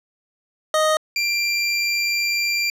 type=tone pair in turn; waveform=25% pulse; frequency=622.3 / 2372 Hz; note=D#5 / D7; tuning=0 / +17 cents; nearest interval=octave + major seventh; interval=2317 cents; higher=second; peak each=-12 / -15 dBFS; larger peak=first; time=0.74-0.97 / 1.16-2.7 s; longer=second; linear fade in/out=2 ms; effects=low-pass 11000 Hz 12 dB/octave